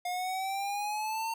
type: exponential sweep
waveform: square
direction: up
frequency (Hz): 712 to 912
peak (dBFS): -32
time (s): 0.05-1.34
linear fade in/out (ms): 5
effects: none